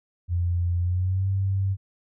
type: tone with pitch glide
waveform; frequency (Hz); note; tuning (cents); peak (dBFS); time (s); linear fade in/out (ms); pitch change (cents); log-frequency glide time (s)
sine; 87.31 to 96.88; F2 to G2; 0 to -20; -21; 0.28-1.77; 50; +180; 0.79-1.28
effects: none